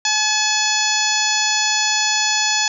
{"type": "harmonic tone with a mistuned harmonic", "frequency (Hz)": 854, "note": "G#5", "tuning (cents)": 48, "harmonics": [1, 2, 3, 4, 5, 6, 7, 8], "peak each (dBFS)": [-24, -24, -24, -24, -24, -24, -24, -24], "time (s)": [0.05, 2.68], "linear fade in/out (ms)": 2, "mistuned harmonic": 5, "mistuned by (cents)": 40, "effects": []}